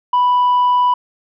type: tone with tanh clipping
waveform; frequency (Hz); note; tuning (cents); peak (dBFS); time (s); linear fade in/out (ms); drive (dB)
sine; 987.8; B5; 0; -11; 0.13-0.94; 5; 1
effects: none